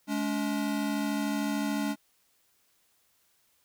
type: tone pair together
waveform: square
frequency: 211.4 / 284.9 Hz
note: G#3 / C#4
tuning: +31 / +48 cents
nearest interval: perfect fourth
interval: 517 cents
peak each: -32 / -31 dBFS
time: 0.07-1.96 s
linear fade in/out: 50 ms
effects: white hiss -69 dBFS RMS until 3.64 s